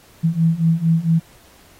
sine beating tone pair, 161.9 / 166.3 Hz, E3 / E3, -31 / +16 cents, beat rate 4.4 Hz, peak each -18 / -16 dBFS, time 0.23-1.2 s, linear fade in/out 20 ms, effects pink hiss -50 dBFS RMS until 1.79 s + AAC 48 kbps

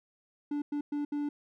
triangle tone bursts at uneven times, 291.6 Hz, D4, 12 cents flat, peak -28 dBFS, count 4, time 0.51-0.62 / 0.72-0.81 / 0.92-1.05 / 1.12-1.29 s, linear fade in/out 5 ms, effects none

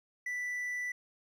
triangle tone, 1975.5 Hz, B6, in tune, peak -32 dBFS, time 0.26-0.92 s, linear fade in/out 5 ms, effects none

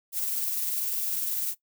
violet noise with tremolo, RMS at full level -28 dBFS, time 0.12-1.55 s, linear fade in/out 50 ms, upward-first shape sine, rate 20 Hz, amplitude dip 30%, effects noise-tail reverb RT60 0.1 s tail -17 dB re dry

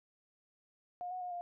sine tone with pitch steps, 714 / 735 / 719 / 702 Hz, F5 / F#5 / F#5 / F5, +38 / -12 / -50 / +9 cents, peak -38 dBFS, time 1.01-1.41 s, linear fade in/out 0 ms, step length 100 ms, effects none

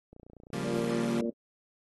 click train, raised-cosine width 2 ms, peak -37 dBFS, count 24, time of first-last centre 0.13-0.91 s, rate 29.5 Hz
25% pulse chord, G half-diminished seventh, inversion second, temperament equal with one note detuned, 138.59 / 176.64 / 196 / 233.1 Hz, Db3 / F3 / G3 / Bb3, 0 / +20 / 0 / 0 cents, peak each -34 / -34 / -34 / -34 dBFS, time 0.53-1.21 s, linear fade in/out 2 ms
harmonic tone, 116.1 Hz, A#2, 7 cents flat, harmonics 2 / 3 / 4 / 5, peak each -31 / -35 / -37 / -39 dBFS, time 0.63-1.31 s, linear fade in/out 20 ms
effects AAC 32 kbps

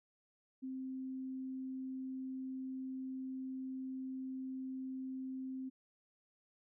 sine tone, 261.7 Hz, C4, in tune, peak -40 dBFS, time 0.62-5.7 s, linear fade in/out 20 ms, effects none

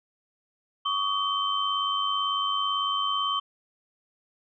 sine tone cluster, 1125 / 1223 / 3101 Hz, C#6 / D#6 / G7, +25 / -30 / -19 cents, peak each -27 / -33 / -28 dBFS, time 0.85-3.4 s, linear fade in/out 10 ms, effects none

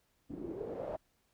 white noise with low-pass filter sweep, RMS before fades -41 dBFS, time 0.29-0.97 s, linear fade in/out 20 ms, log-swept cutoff 280 to 670 Hz, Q 5.3, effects pink hiss -75 dBFS RMS until 1.33 s

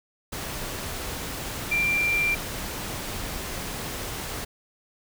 sine tone in noise, 2368 Hz, D7, 14 cents sharp, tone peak -21 dBFS, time 1.71-2.35 s, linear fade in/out 10 ms, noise pink, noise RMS -33 dBFS, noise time 0.32-4.45 s, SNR +9 dB, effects none

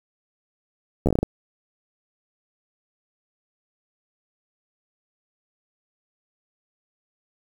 slowing click train, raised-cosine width 2 ms, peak -7 dBFS, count 8, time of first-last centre 1.06-1.23 s, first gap 12 ms, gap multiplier 1.23, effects 7-bit

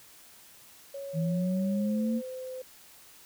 sine tone with pitch glide, 554.4 to 514.3 Hz, C#5 to C5, 0 to -30 cents, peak -36 dBFS, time 0.94-2.62 s, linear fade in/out 5 ms, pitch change -130 cents, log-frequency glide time 1.7-2.02 s
sine linear sweep, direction up, 159 to 233.1 Hz, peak -26 dBFS, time 1.13-2.22 s, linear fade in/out 50 ms
effects white hiss -54 dBFS RMS until 3.25 s

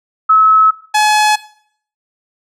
sine / sawtooth tone pair in turn, 1293 / 849.6 Hz, E6 / G#5, -34 / +39 cents, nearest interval perfect fifth, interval 727 cents, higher first, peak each -5 dBFS, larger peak neither, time 0.29-0.71 / 0.94-1.36 s, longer neither, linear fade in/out 10 ms, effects noise-tail reverb RT60 0.6 s tail -18 dB re dry + low-pass 10000 Hz 12 dB/octave

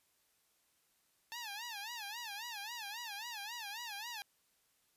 10% pulse tone with vibrato, 880 Hz, A5, in tune, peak -34 dBFS, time 1.32-4.22 s, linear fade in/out 0 ms, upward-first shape sine, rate 3.7 Hz, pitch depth 170 cents each way, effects white hiss -75 dBFS RMS until 4.96 s + resampled to 32000 Hz

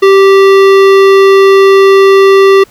sine tone with hard clipping, 390 Hz, G4, 9 cents flat, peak -3 dBFS, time 0.02-2.64 s, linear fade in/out 10 ms, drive 16 dB, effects pink hiss -42 dBFS RMS until 2.7 s

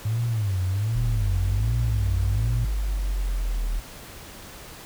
sine tone with vibrato, 103.83 Hz, G#2, in tune, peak -21 dBFS, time 0.05-2.65 s, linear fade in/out 5 ms, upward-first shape sine, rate 1.3 Hz, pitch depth 220 cents each way
sine linear two-way sweep, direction up then down, 38.85 to 60 to 38.85 Hz, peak -22 dBFS, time 0.95-3.8 s, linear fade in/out 10 ms, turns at 1.9 s
effects tanh soft clip ceiling -15 dBFS + pink hiss -42 dBFS RMS until 4.85 s

